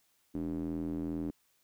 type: tone with band-pass filter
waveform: square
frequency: 41.2 Hz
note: E1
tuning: in tune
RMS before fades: -36 dBFS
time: 0.34-1.31 s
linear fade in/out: 10 ms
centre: 280 Hz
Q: 3.9
effects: white hiss -72 dBFS RMS until 1.63 s